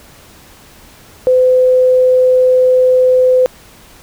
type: tone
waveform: sine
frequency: 509 Hz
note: C5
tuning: 48 cents flat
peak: -6 dBFS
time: 1.27-3.46 s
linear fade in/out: 0 ms
effects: pink hiss -41 dBFS RMS until 4.02 s